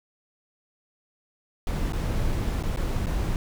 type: noise with dropouts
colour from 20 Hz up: brown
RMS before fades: -26 dBFS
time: 1.67-3.36 s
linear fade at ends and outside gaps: 1 ms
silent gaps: 1.923-1.933 / 2.627-2.635 / 2.762-2.772 / 3.06-3.068 s
effects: none